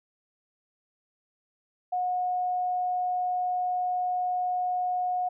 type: tone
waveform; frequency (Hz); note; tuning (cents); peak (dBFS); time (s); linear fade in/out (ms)
sine; 726; F#5; -33; -25; 1.92-5.29; 10
effects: none